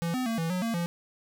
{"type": "tone with pitch steps", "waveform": "square", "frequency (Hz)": [168.6, 254.7, 227.2, 164.5, 182.4, 228.9, 171.6], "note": ["E3", "C4", "A#3", "E3", "F#3", "A#3", "F3"], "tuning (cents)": [39, -46, -44, -3, -24, -31, -30], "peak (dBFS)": -28, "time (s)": [0.02, 0.86], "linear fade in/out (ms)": 0, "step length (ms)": 120, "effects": []}